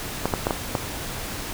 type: clicks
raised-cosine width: 1 ms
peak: -7 dBFS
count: 5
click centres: 0.256 / 0.338 / 0.469 / 0.508 / 0.752 s
effects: pink hiss -32 dBFS RMS until 1.53 s